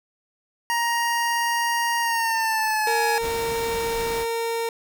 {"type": "tone with pitch glide", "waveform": "25% pulse", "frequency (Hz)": [939, 841.4], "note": ["A#5", "G#5"], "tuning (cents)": [12, 22], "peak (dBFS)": -17, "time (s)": [0.7, 3.18], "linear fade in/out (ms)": 0, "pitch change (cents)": -190, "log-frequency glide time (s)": [2, 3]}
{"type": "tone", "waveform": "30% pulse", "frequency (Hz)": 460.4, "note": "A#4", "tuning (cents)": -22, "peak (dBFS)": -21, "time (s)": [2.87, 4.69], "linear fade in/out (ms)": 2}
{"type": "noise", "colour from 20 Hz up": "pink", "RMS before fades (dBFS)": -34, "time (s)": [3.2, 4.26], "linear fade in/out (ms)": 50}
{"effects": []}